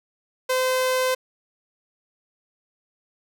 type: tone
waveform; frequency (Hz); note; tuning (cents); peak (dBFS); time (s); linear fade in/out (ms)
sawtooth; 514; C5; -31; -16; 0.49-1.15; 10
effects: none